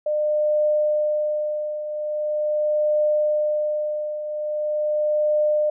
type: tone with tremolo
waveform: sine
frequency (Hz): 603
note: D5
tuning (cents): +46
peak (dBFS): -16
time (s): 0.06-5.7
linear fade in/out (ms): 5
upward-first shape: triangle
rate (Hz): 0.42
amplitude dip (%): 70
effects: none